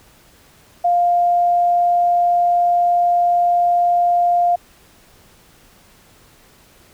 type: tone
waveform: sine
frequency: 701 Hz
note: F5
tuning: 6 cents sharp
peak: -12 dBFS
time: 0.84-4.56 s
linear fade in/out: 10 ms
effects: pink hiss -50 dBFS RMS until 6.93 s